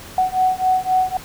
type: beating tone pair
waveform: sine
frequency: 743 / 746.8 Hz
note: F#5 / F#5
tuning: +7 / +16 cents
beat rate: 3.8 Hz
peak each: -18 dBFS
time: 0.18-1.17 s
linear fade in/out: 2 ms
effects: pink hiss -38 dBFS RMS until 1.24 s